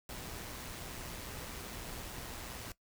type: noise with amplitude modulation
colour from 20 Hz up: pink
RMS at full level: -43 dBFS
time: 0.09-2.72 s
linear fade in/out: 2 ms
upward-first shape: sine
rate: 122 Hz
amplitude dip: 35%
effects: noise-tail reverb RT60 0.1 s tail -18 dB re dry